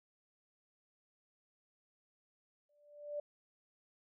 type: tone with exponential growth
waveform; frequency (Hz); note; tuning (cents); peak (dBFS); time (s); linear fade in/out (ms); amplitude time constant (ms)
sine; 587.3; D5; 0; -35; 2.69-3.2; 5; 110
effects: none